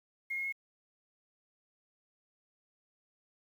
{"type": "tone with pitch steps", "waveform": "sine", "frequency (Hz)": [2143, 2157, 2170], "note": ["C7", "C#7", "C#7"], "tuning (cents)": [41, -48, -37], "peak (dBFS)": -33, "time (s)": [0.3, 0.525], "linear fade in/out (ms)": 10, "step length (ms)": 75, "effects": ["10-bit"]}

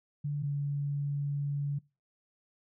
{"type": "tone pair in turn", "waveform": "sine", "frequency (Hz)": [145.4, 142.9], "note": ["D3", "D3"], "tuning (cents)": [-17, -47], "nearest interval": "unison", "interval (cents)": 30, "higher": "first", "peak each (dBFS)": [-30, -29], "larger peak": "second", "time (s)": [[0.24, 0.43], [0.43, 1.79]], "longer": "second", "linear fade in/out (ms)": 10, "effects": ["noise-tail reverb RT60 0.3 s tail -24 dB re dry"]}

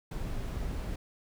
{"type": "noise", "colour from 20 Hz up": "brown", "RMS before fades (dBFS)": -35, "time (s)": [0.11, 0.96], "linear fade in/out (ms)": 5, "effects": []}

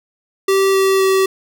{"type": "tone with pitch steps", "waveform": "square", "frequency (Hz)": [388.1, 385.6, 383.2], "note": ["G4", "G4", "G4"], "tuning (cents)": [-17, -28, -39], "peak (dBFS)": -12, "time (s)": [0.48, 1.26], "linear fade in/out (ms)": 5, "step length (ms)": 260, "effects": []}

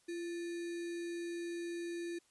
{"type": "tone with sample-and-hold", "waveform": "sine", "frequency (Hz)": 341.8, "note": "F4", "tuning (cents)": -37, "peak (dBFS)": -38, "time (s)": [0.08, 2.19], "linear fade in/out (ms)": 10, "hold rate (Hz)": 2100, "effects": ["white hiss -71 dBFS RMS until 2.3 s", "resampled to 24000 Hz"]}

